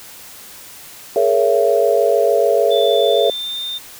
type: chord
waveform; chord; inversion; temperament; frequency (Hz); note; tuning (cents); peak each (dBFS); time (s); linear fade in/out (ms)
sine; A# half-diminished seventh; third; just; 419.5 / 466.2 / 559.4 / 671.3; G#4 / A#4 / C#5 / E5; +17 / 0 / +16 / +31; -17; 1.16-3.3; 2
type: tone with pitch glide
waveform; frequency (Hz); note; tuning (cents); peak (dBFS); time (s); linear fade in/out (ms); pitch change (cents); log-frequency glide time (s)
sine; 3520 to 3619; A7 to A7; 0 to +48; -22; 2.7-3.79; 20; +48; 3.03-3.62
effects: white hiss -38 dBFS RMS until 3.99 s